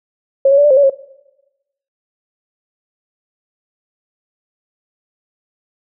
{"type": "tone with pitch steps", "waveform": "sine", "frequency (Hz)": [543, 556, 577, 590, 526, 569, 543], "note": ["C#5", "C#5", "D5", "D5", "C5", "C#5", "C#5"], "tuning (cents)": [-36, 5, -31, 8, 9, 45, -36], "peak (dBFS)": -6, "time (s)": [0.45, 0.898], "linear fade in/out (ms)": 5, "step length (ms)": 64, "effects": ["noise-tail reverb RT60 1.0 s tail -21 dB re dry"]}